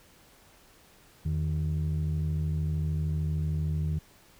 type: tone pair together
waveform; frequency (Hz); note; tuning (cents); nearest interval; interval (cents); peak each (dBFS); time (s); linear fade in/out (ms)
sine; 82.41 / 155.57; E2 / D#3; 0 / 0; major seventh; 1100; -27; 1.25-3.99; 10
effects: tanh soft clip ceiling -23 dBFS + pink hiss -58 dBFS RMS until 4.39 s